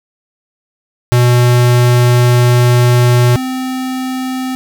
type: tone pair in turn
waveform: square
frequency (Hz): 122.3 / 258.4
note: B2 / C4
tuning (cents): -16 / -21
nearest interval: octave + minor second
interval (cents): 1295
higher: second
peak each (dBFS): -7 / -17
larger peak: first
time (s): 1.12-3.36 / 3.36-4.55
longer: first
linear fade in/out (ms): 0
effects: none